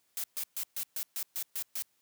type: noise bursts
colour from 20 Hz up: blue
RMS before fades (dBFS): -35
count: 9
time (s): 0.17-1.822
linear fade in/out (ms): 0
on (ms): 68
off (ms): 130
effects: white hiss -73 dBFS RMS until 2.01 s + high-pass 80 Hz 12 dB/octave